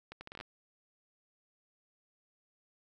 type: accelerating click train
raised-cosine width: 0.3 ms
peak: -29 dBFS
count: 9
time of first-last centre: 0.12-0.41 s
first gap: 90 ms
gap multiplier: 0.71
effects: none